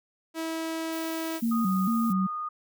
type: tone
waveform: sawtooth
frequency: 324.5 Hz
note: E4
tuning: 27 cents flat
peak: -26 dBFS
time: 0.34-1.41 s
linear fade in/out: 50 ms
type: noise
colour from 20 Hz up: violet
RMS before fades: -43 dBFS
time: 0.92-2.13 s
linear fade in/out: 10 ms
type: tone with vibrato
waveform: sine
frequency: 208.6 Hz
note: G#3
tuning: 8 cents sharp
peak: -23 dBFS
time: 1.42-2.27 s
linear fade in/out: 10 ms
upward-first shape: square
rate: 2.2 Hz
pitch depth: 170 cents each way
type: tone with pitch glide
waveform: sine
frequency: 1240 to 1230 Hz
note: D#6 to D#6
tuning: -6 to -20 cents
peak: -30 dBFS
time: 1.51-2.49 s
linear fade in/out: 10 ms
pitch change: -14 cents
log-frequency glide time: 1.69-2.02 s
effects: none